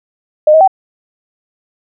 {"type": "tone with pitch steps", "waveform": "sine", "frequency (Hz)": [610, 635, 768], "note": ["D#5", "D#5", "G5"], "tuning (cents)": [-34, 35, -36], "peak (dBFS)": -3, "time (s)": [0.47, 0.677], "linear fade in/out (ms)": 5, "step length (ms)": 69, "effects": []}